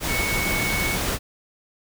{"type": "tone in noise", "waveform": "sine", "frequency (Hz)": 2217, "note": "C#7", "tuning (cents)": 0, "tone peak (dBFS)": -25, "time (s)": [0.07, 0.98], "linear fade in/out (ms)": 50, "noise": "pink", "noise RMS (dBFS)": -25, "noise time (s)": [0, 1.19], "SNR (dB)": -3, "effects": []}